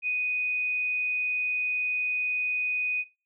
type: tone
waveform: sine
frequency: 2489 Hz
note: D#7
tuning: in tune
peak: -25 dBFS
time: 0.02-3.05 s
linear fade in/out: 50 ms
effects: noise-tail reverb RT60 0.3 s tail -18 dB re dry